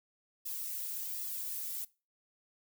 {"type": "noise with flanger", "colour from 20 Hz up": "violet", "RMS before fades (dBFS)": -39, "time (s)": [0.45, 1.85], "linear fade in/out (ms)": 10, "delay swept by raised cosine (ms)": [1.3, 2.6], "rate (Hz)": 1.3, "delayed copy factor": -0.95, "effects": ["noise-tail reverb RT60 0.3 s tail -21 dB re dry"]}